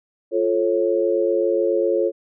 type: chord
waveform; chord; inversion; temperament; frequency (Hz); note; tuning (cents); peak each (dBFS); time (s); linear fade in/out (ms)
sine; F augmented; none; just; 349.2 / 436.5 / 545.7; F4 / A4 / C#5; 0 / -14 / -27; -21; 0.31-2.12; 50
effects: none